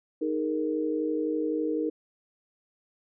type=chord; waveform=sine; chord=D# suspended fourth; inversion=none; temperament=just; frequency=311.1 / 414.8 / 466.7 Hz; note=D#4 / G#4 / A#4; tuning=0 / -2 / +2 cents; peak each=-28 / -34 / -30 dBFS; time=0.21-1.9 s; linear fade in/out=10 ms; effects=none